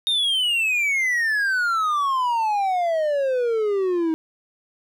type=exponential sweep; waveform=triangle; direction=down; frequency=3711 to 315.1 Hz; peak=-17 dBFS; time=0.07-4.14 s; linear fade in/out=0 ms; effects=none